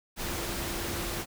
sine tone in noise, 342.9 Hz, F4, 32 cents flat, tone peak -41 dBFS, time 0.21-1.24 s, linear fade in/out 50 ms, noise pink, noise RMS -34 dBFS, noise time 0.16-1.26 s, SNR -10 dB, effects none

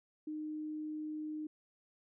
sine tone, 306.8 Hz, D#4, 24 cents flat, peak -38 dBFS, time 0.27-1.47 s, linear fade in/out 5 ms, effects none

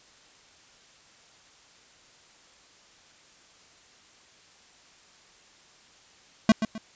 square tone with echo, 220 Hz, A3, in tune, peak -14 dBFS, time 6.49-6.52 s, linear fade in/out 2 ms, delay 130 ms, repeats 2, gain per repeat -10 dB, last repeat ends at 6.78 s, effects white hiss -56 dBFS RMS until 6.95 s + resampled to 16000 Hz

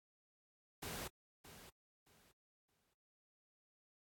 pink noise with echo, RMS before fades -45 dBFS, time 0.82-1.08 s, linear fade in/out 10 ms, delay 620 ms, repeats 3, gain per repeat -12 dB, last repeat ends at 2.94 s, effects high-pass 60 Hz 12 dB/octave + AAC 64 kbps

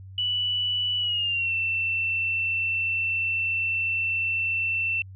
sine tone with pitch glide, 2960 to 2683 Hz, F#7 to E7, 0 to +30 cents, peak -23 dBFS, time 0.18-5.02 s, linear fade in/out 2 ms, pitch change -170 cents, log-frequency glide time 0.98-1.54 s, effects added 95 Hz sine -40 dBFS peak until 5.15 s

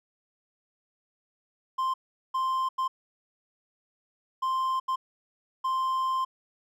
triangle tone bursts at uneven times, 1046.5 Hz, C6, in tune, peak -23 dBFS, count 6, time 1.78-1.94 / 2.34-2.69 / 2.78-2.88 / 4.42-4.8 / 4.88-4.96 / 5.64-6.25 s, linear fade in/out 10 ms, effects none

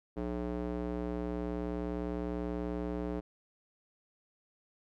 square tone with band-pass filter, 60.2 Hz, B1, 44 cents flat, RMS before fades -36 dBFS, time 0.16-3.21 s, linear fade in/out 20 ms, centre 380 Hz, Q 1.2, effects none

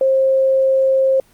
sine tone, 532 Hz, C5, 29 cents sharp, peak -11 dBFS, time 0.01-1.2 s, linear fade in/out 2 ms, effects pink hiss -53 dBFS RMS until 1.33 s + Opus 24 kbps

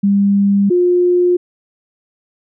sine tone pair in turn, 199.9 / 355.9 Hz, G3 / F4, +34 / +33 cents, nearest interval minor seventh, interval 999 cents, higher second, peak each -9 dBFS, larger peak neither, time 0.03-0.7 / 0.7-1.37 s, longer neither, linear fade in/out 10 ms, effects none

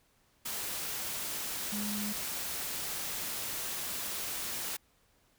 sine tone in noise, 207.7 Hz, G#3, in tune, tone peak -35 dBFS, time 1.72-2.13 s, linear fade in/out 10 ms, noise white, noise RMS -37 dBFS, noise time 0.45-4.77 s, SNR -1 dB, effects pink hiss -69 dBFS RMS until 5.38 s

